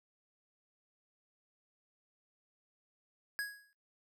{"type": "tone with exponential decay", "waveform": "square", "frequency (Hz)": 1661.2, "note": "G#6", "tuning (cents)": 0, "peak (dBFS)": -33, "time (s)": [3.39, 3.73], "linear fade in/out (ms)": 0, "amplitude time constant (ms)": 73, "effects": ["noise-tail reverb RT60 0.3 s tail -24 dB re dry"]}